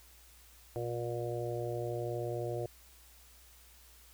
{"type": "harmonic tone", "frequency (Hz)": 119.2, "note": "A#2", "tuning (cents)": 39, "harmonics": [1, 3, 4, 5, 6], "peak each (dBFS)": [-39, -39, -40, -41, -45], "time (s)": [0.76, 2.66], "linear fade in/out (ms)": 0, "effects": ["added 60 Hz sine -60 dBFS peak until 4.13 s", "white hiss -60 dBFS RMS until 4.13 s"]}